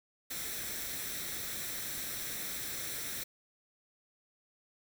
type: noise with comb filter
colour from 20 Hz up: white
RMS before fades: -39 dBFS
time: 0.3-3.24 s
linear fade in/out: 10 ms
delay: 0.52 ms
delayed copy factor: +0.55
effects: none